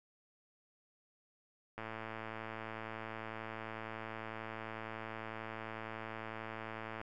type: click train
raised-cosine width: 0.5 ms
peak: -28 dBFS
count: 582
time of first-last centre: 1.78-7.014 s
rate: 111 Hz
effects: none